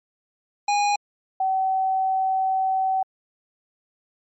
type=tone pair in turn; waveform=square / sine; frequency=821 / 761.8 Hz; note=G#5 / G5; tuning=-20 / -50 cents; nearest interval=minor second; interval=130 cents; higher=first; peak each=-19 dBFS; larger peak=neither; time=0.68-0.96 / 1.4-3.03 s; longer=second; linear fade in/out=5 ms; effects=MP3 32 kbps